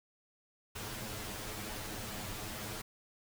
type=noise with comb filter; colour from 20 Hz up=pink; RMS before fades=-42 dBFS; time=0.75-2.82 s; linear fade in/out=10 ms; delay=9.4 ms; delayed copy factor=+0.95; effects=none